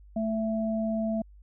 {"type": "tone pair together", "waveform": "sine", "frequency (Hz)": [220, 663.3], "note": ["A3", "E5"], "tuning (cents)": [0, 11], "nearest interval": "octave + perfect fifth", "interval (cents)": 1911, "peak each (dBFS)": [-27, -31], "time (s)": [0.16, 1.22], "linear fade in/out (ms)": 5, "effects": ["added 50 Hz sine -49 dBFS peak until 1.42 s"]}